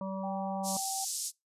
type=harmonic tone; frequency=192.1 Hz; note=G3; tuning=35 cents flat; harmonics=1 / 3 / 5 / 6; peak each=-36 / -39 / -42 / -47 dBFS; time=0.01-0.77 s; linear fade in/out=2 ms
type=tone with pitch glide; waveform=sine; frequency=784 to 773.7 Hz; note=G5 to G5; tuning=0 to -23 cents; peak=-36 dBFS; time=0.23-1.05 s; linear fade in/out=10 ms; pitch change=-23 cents; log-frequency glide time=0.59-0.8 s
type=band-pass noise; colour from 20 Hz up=white; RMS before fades=-36 dBFS; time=0.63-1.32 s; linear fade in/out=50 ms; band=5100 to 9500 Hz; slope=24 dB/octave
effects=noise-tail reverb RT60 0.2 s tail -24 dB re dry + resampled to 32000 Hz